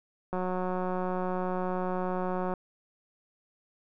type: click train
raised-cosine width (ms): 1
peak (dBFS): -19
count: 405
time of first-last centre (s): 0.33-2.538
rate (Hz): 183
effects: none